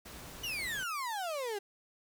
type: noise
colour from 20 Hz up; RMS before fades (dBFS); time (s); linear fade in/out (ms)
pink; -48; 0.05-0.84; 10
type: exponential sweep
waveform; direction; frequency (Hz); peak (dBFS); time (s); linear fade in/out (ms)
35% pulse; down; 3002 to 389.8; -33; 0.43-1.59; 10
effects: none